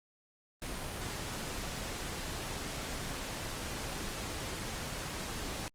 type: noise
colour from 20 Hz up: pink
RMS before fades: -39 dBFS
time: 0.62-5.68 s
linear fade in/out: 0 ms
effects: low-pass 11000 Hz 12 dB/octave + Opus 32 kbps